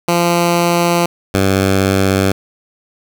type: tone pair in turn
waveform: 10% pulse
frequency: 172.3 / 96.45 Hz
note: F3 / G2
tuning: -23 / -28 cents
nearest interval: minor seventh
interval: 1005 cents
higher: first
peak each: -3 dBFS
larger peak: neither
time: 0.08-1.06 / 1.34-2.32 s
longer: neither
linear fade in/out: 5 ms
effects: 7-bit